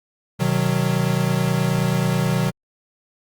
square chord, B major, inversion none, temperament equal with one note detuned, 126.28 / 155.56 / 185 Hz, B2 / D#3 / F#3, +39 / 0 / 0 cents, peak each -23 dBFS, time 0.39-2.51 s, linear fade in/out 20 ms, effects Opus 48 kbps

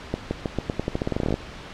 accelerating click train, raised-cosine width 2 ms, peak -10 dBFS, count 19, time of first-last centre 0.14-1.341 s, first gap 170 ms, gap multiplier 0.87, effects pink hiss -39 dBFS RMS until 1.73 s + low-pass 4000 Hz 12 dB/octave

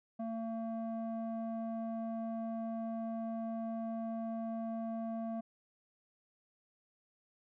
square tone with low-pass filter, 226.2 Hz, A3, 48 cents sharp, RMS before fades -39 dBFS, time 0.19-5.41 s, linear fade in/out 10 ms, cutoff 730 Hz, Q 2.2, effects none

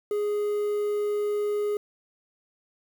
triangle tone with quantisation, 415.3 Hz, G#4, in tune, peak -22 dBFS, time 0.11-1.77 s, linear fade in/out 2 ms, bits 8, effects none

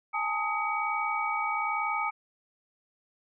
sine tone cluster, 827 / 888 / 1255 / 2264 Hz, G#5 / A5 / D#6 / C#7, -8 / +16 / +15 / +36 cents, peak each -34 / -33 / -31 / -33 dBFS, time 0.13-2.11 s, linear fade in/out 20 ms, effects none

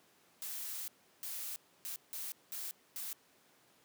blue noise bursts at uneven times, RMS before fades -42 dBFS, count 6, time 0.42-0.88 / 1.23-1.56 / 1.85-1.96 / 2.13-2.32 / 2.52-2.71 / 2.96-3.13 s, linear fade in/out 0 ms, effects pink hiss -67 dBFS RMS until 3.84 s + high-pass 200 Hz 12 dB/octave

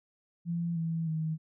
sine tone with pitch steps, 170 / 164.11 / 158.43 Hz, F3 / E3 / D#3, -46 / -7 / +32 cents, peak -29 dBFS, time 0.45-1.38 s, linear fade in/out 50 ms, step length 310 ms, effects none

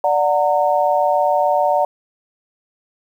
sine chord, D augmented, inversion none, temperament just, 587.3 / 734.2 / 917.7 Hz, D5 / F#5 / A#5, 0 / -14 / -27 cents, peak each -17 / -17 / -19 dBFS, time 0.04-1.85 s, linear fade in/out 2 ms, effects 8-bit

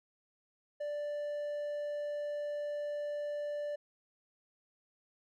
triangle tone, 587.3 Hz, D5, in tune, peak -33 dBFS, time 0.8-3.76 s, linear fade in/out 10 ms, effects none

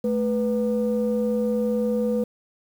sine tone pair together, 217.6 / 492.1 Hz, A3 / B4, -19 / -6 cents, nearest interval octave + major second, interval 1413 cents, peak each -22 dBFS, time 0.04-2.24 s, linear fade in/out 5 ms, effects tanh soft clip ceiling -15 dBFS + 8-bit

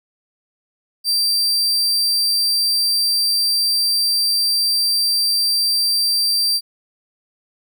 40% pulse tone, 4699 Hz, D8, in tune, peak -14 dBFS, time 1.04-6.61 s, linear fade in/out 50 ms, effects none

